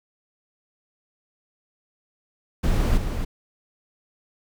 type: noise with echo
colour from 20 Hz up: brown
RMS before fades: -20 dBFS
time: 2.63-2.98 s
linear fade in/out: 10 ms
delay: 270 ms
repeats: 1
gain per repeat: -6 dB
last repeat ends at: 3.25 s
effects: none